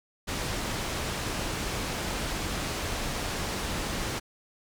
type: low-pass noise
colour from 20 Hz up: pink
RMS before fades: -32 dBFS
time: 0.27-4.2 s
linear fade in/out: 20 ms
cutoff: 8600 Hz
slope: 12 dB/octave
effects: none